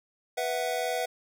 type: chord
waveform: square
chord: B suspended fourth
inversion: none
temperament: just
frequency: 493.9 / 658.5 / 740.8 Hz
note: B4 / E5 / F#5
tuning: 0 / -2 / +2 cents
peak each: -33 dBFS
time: 0.37-1.06 s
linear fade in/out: 10 ms
effects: none